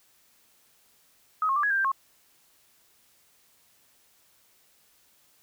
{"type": "tone with pitch steps", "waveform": "sine", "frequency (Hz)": [1266, 1082, 1176, 1670, 1588, 1576, 1083], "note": ["D#6", "C#6", "D6", "G#6", "G6", "G6", "C#6"], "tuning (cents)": [30, -42, 2, 9, 22, 9, -41], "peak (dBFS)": -22, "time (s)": [1.42, 1.917], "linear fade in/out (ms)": 2, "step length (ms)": 71, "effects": ["white hiss -63 dBFS RMS until 5.42 s"]}